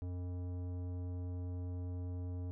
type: tone with tanh clipping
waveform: sine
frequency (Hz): 89.5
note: F2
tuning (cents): +43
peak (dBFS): -40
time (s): 0.02-2.51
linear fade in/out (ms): 0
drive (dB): 14
effects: none